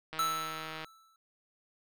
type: click train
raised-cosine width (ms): 0.3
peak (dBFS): -25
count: 114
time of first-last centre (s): 0.13-0.845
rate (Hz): 158
type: tone with exponential decay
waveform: square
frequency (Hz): 1318.5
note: E6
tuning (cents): 0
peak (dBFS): -27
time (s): 0.19-1.16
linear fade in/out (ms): 2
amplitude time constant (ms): 210
effects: none